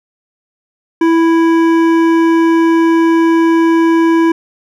sine tone with hard clipping, 330 Hz, E4, 2 cents sharp, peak -9 dBFS, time 1.01-4.32 s, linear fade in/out 5 ms, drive 12 dB, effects none

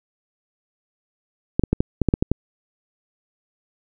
clicks, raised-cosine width 3 ms, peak -4 dBFS, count 9, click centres 1.595 / 1.637 / 1.73 / 1.805 / 2.017 / 2.087 / 2.139 / 2.225 / 2.316 s, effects none

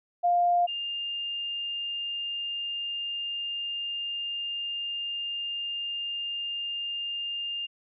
sine tone pair in turn, 702 / 2808 Hz, F5 / F7, +9 / +9 cents, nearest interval 2 octaves, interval 2400 cents, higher second, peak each -20 / -30 dBFS, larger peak first, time 0.23-0.67 / 0.67-7.67 s, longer second, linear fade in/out 20 ms, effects none

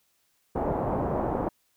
white low-pass noise, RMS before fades -28 dBFS, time 0.55-1.49 s, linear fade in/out 10 ms, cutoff 830 Hz, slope 24 dB/octave, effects white hiss -70 dBFS RMS until 1.76 s

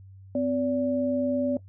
sine tone pair together, 256.1 / 575 Hz, C4 / D5, -37 / -37 cents, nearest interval octave + major second, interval 1400 cents, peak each -25 / -26 dBFS, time 0.35-1.57 s, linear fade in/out 2 ms, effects noise-tail reverb RT60 0.1 s tail -17 dB re dry + added 96 Hz sine -45 dBFS peak until 1.68 s

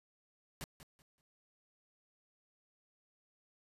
pink noise with echo, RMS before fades -43 dBFS, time 0.61-0.64 s, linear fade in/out 0 ms, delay 190 ms, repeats 3, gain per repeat -12 dB, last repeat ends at 1.21 s, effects resampled to 32000 Hz

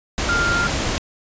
sine tone in noise, 1396.9 Hz, F6, in tune, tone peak -18 dBFS, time 0.29-0.67 s, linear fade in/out 0 ms, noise pink, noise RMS -22 dBFS, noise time 0.18-0.98 s, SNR +1 dB, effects resampled to 16000 Hz

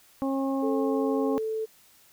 harmonic tone, 270.6 Hz, C#4, 42 cents flat, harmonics 1 / 2 / 3 / 4, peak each -26 / -32 / -36 / -38 dBFS, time 0.22-1.38 s, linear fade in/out 0 ms
sine tone, 440 Hz, A4, in tune, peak -27 dBFS, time 0.62-1.66 s, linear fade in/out 20 ms
effects white hiss -58 dBFS RMS until 2.12 s

